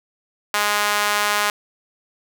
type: tone with high-pass filter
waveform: sawtooth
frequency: 207.2 Hz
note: G#3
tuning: 4 cents flat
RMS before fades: -20 dBFS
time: 0.54-1.5 s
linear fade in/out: 2 ms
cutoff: 1100 Hz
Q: 1.2
effects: none